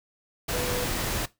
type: tone in noise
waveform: sine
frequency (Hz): 493.9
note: B4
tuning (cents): 0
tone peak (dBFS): -30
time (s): 0.53-0.85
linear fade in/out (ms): 10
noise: pink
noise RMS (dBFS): -29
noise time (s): 0.48-1.26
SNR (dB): -4
effects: noise-tail reverb RT60 0.2 s tail -18 dB re dry